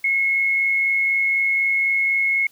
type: tone with amplitude modulation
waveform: sine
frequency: 2175 Hz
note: C#7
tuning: 33 cents flat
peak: -15 dBFS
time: 0.04-2.47 s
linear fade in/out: 5 ms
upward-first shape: sine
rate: 104 Hz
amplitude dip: 30%
effects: white hiss -55 dBFS RMS until 2.51 s